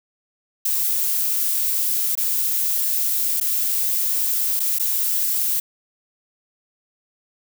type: noise with dropouts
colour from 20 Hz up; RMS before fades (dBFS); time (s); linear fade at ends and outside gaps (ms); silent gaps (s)
violet; -21; 0.65-5.6; 5; 2.153-2.174 / 3.401-3.41 / 4.595-4.601 / 4.787-4.796
effects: none